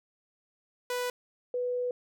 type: tone pair in turn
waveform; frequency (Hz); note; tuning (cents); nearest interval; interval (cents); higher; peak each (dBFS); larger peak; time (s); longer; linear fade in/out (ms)
sawtooth / sine; 493.9 / 493.9; B4 / B4; 0 / 0; unison; 0; neither; -26 / -28; first; 0.9-1.1 / 1.54-1.91; second; 2
effects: none